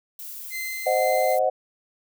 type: noise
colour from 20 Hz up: violet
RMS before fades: -37 dBFS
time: 0.19-1.39 s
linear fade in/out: 2 ms
type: tone with tremolo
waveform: 40% pulse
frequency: 2070 Hz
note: C7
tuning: 19 cents flat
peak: -28 dBFS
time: 0.5-1.38 s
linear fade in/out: 50 ms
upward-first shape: sine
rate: 2.2 Hz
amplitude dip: 25%
type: chord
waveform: sine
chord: C diminished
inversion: none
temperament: equal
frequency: 523.3 / 622.3 / 740 Hz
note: C5 / Eb5 / Gb5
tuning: 0 / 0 / 0 cents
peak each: -23 dBFS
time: 0.86-1.5 s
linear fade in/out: 10 ms
effects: none